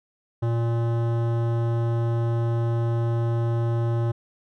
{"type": "tone with hard clipping", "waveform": "sine", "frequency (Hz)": 116.54, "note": "A#2", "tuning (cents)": 0, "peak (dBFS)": -23, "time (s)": [0.42, 4.12], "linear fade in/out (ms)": 10, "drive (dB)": 16, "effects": []}